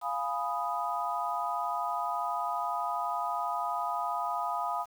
sine chord, F half-diminished seventh, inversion none, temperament equal, 698.5 / 830.6 / 987.8 / 1244.5 Hz, F5 / Ab5 / Cb6 / Eb6, 0 / 0 / 0 / 0 cents, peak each -35 / -36 / -35 / -34 dBFS, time 0.01-4.86 s, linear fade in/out 50 ms, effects 9-bit

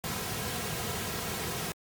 pink noise with comb filter, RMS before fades -34 dBFS, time 0.04-1.72 s, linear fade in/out 0 ms, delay 3.4 ms, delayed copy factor -0.5, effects high-pass 80 Hz 12 dB/octave + Opus 48 kbps

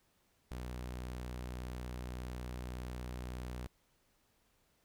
sawtooth tone with vibrato, 61.74 Hz, B1, in tune, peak -37 dBFS, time 0.51-3.67 s, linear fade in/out 0 ms, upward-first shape triangle, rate 20 Hz, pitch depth 12 cents each way, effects pink hiss -74 dBFS RMS until 4.84 s

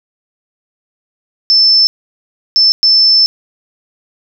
sine tone bursts at uneven times, 5290 Hz, E8, 5 cents sharp, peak -5 dBFS, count 3, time 1.5-1.87 / 2.56-2.72 / 2.83-3.26 s, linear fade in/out 0 ms, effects none

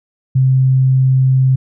sine tone, 131.2 Hz, C3, 5 cents sharp, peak -8 dBFS, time 0.35-1.56 s, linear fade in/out 10 ms, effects none

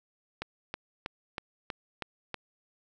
click train, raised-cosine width 0.3 ms, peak -18 dBFS, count 7, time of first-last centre 0.42-2.343 s, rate 3.12 Hz, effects none

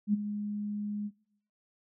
sine tone with ADSR envelope, 207.4 Hz, G#3, 2 cents flat, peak -21 dBFS, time 0.07-1.11 s, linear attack 66 ms, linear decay 19 ms, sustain -11 dB, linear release 49 ms, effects noise-tail reverb RT60 0.8 s tail -23 dB re dry

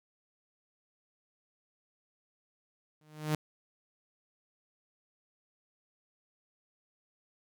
sawtooth tone with exponential growth, 153.1 Hz, D#3, 28 cents flat, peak -22 dBFS, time 3.01-3.35 s, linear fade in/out 2 ms, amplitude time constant 72 ms, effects none

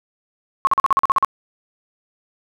sine tone bursts, 1090 Hz, C#6, 29 cents flat, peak -11 dBFS, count 10, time 0.65-1.247 s, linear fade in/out 0 ms, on 21 ms, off 43 ms, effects none

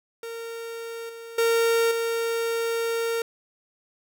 45% pulse tone with level steps, 460.4 Hz, A#4, 22 cents flat, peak -33 / -38 / -19 / -24 dBFS, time 0.23-3.22 s, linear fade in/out 2 ms, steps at 1.09 / 1.38 / 1.91 s, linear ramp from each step 5 ms, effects none

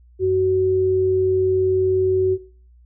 sine tone pair together, 93.97 / 374.7 Hz, F#2 / F#4, +27 / +22 cents, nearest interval 2 octaves, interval 2395 cents, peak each -27 / -15 dBFS, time 0.19-2.38 s, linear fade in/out 50 ms, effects noise-tail reverb RT60 0.4 s tail -18 dB re dry + added 60 Hz sine -47 dBFS peak until 2.85 s

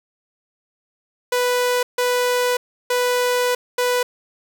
sawtooth tone bursts at uneven times, 493.9 Hz, B4, in tune, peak -13 dBFS, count 4, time 1.32-1.83 / 1.98-2.57 / 2.9-3.55 / 3.78-4.03 s, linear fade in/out 5 ms, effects none

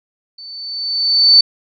sine tone with level ramp, 4521 Hz, C#8, 33 cents sharp, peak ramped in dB -32 to -3 dBFS, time 0.38-1.41 s, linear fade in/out 5 ms, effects none

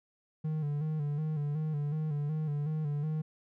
triangle tone with vibrato, 150.7 Hz, D3, 45 cents sharp, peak -28 dBFS, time 0.44-3.22 s, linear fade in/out 10 ms, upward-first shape square, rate 2.7 Hz, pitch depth 56 cents each way, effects none

